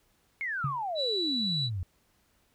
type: exponential sweep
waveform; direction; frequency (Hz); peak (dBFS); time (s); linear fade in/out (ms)
sine; down; 2217 to 84.9; -30; 0.41-1.83; 0
type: tone with exponential decay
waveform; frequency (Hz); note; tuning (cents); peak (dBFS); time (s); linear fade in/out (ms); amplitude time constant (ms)
sine; 138.59; C#3; 0; -24; 0.64-0.84; 5; 42
type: tone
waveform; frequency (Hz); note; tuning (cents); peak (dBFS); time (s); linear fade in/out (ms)
sine; 3944; B7; -3; -28; 0.95-1.7; 50
effects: tanh soft clip ceiling -18 dBFS + pink hiss -69 dBFS RMS until 2.54 s